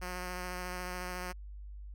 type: tone with vibrato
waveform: 5% pulse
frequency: 180.7 Hz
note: F#3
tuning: 41 cents flat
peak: -27 dBFS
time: 0.01-1.33 s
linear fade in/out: 20 ms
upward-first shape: triangle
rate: 14 Hz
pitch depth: 17 cents each way
effects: added 50 Hz sine -43 dBFS peak until 1.94 s